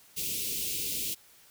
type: band-stop noise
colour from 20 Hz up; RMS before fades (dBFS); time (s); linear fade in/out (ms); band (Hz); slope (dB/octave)
white; -33; 0.16-1.15; 20; 480 to 2400; 48
effects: white hiss -58 dBFS RMS until 1.5 s